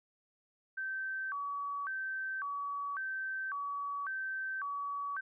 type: tone with vibrato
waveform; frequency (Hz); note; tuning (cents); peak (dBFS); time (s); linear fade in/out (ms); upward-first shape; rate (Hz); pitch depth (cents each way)
sine; 1327; E6; +11; -35; 0.77-5.21; 10; square; 0.91; 270
effects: none